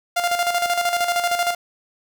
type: tone with tremolo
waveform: sawtooth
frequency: 699 Hz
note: F5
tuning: 1 cent sharp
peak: -13 dBFS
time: 0.16-1.55 s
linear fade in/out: 10 ms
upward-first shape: square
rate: 13 Hz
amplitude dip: 55%
effects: none